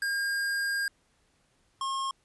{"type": "tone pair in turn", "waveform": "square", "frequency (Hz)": [1614, 1077.2], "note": ["G#6", "C#6"], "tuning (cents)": [-50, -50], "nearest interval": "perfect fifth", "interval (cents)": 700, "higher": "first", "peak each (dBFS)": [-28, -30], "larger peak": "first", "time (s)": [[0.02, 0.88], [1.81, 2.11]], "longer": "first", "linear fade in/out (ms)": 2, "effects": ["pink hiss -69 dBFS RMS until 2.24 s", "resampled to 24000 Hz"]}